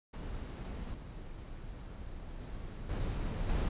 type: noise with level steps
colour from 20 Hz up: brown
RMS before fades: -40 / -45 / -43 / -35 / -31 dBFS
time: 0.13-3.69 s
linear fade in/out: 10 ms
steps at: 0.94 / 2.39 / 2.89 / 3.49 s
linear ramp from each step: 5 ms
effects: resampled to 8000 Hz